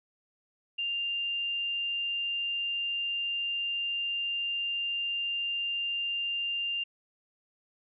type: tone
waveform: sine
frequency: 2794 Hz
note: F7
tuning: in tune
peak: -29 dBFS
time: 0.78-6.84 s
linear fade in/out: 10 ms
effects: none